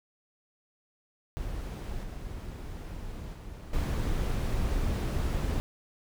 brown noise with level steps, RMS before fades -36 / -39 / -42 / -29 dBFS, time 1.37-5.6 s, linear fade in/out 0 ms, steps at 2.03 / 3.33 / 3.73 s, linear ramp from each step 5 ms, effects none

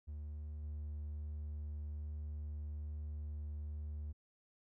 triangle tone with level steps, 74.9 Hz, D2, 35 cents sharp, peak -40 / -38 dBFS, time 0.07-4.13 s, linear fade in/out 20 ms, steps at 0.63 s, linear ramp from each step 5 ms, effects tanh soft clip ceiling -34 dBFS

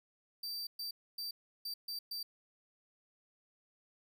45% pulse tone bursts at uneven times, 4661 Hz, D8, 14 cents flat, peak -38 dBFS, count 6, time 0.43-0.67 / 0.79-0.91 / 1.18-1.31 / 1.65-1.74 / 1.88-1.99 / 2.11-2.23 s, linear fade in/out 5 ms, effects none

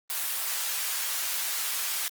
white high-pass noise, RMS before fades -30 dBFS, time 0.1-2.08 s, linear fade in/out 0 ms, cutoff 900 Hz, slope 12 dB/octave, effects Opus 24 kbps

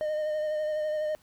triangle tone with vibrato, 612 Hz, D#5, 29 cents flat, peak -25 dBFS, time 0.01-1.15 s, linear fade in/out 0 ms, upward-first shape sine, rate 12 Hz, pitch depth 22 cents each way, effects pink hiss -62 dBFS RMS until 1.22 s

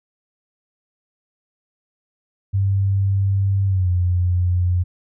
sine tone with pitch glide, 98 to 89.35 Hz, G2 to F2, 0 to +40 cents, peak -15 dBFS, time 2.53-4.84 s, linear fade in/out 20 ms, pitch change -160 cents, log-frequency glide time 3.66-3.9 s, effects none

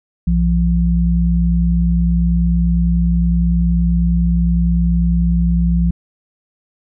sine tone pair together, 60.86 / 172 Hz, B1 / F3, -25 / -26 cents, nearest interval octave + tritone, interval 1799 cents, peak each -14 dBFS, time 0.27-5.91 s, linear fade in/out 5 ms, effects none

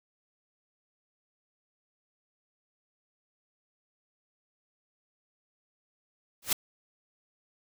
white noise with exponential growth, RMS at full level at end -20 dBFS, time 6.42-6.53 s, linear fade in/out 5 ms, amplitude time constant 22 ms, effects none

